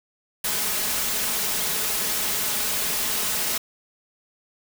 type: noise with comb filter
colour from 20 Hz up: white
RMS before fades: -25 dBFS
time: 0.44-3.58 s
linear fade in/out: 5 ms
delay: 4.7 ms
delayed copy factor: +0.5
effects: none